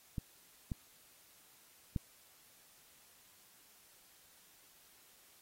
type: clicks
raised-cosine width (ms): 5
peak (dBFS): -25 / -25 / -22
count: 3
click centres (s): 0.182 / 0.718 / 1.962
effects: white hiss -64 dBFS RMS until 5.41 s + AAC 48 kbps